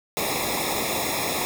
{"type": "noise with comb filter", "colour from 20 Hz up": "pink", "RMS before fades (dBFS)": -26, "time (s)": [0.17, 1.45], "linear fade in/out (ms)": 0, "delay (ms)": 0.66, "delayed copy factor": -1, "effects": []}